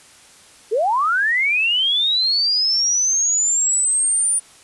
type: linear sweep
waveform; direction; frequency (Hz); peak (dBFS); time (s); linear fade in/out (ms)
sine; up; 391.4 to 9420; -15; 0.71-4.4; 20
effects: white hiss -47 dBFS RMS until 4.63 s + resampled to 24000 Hz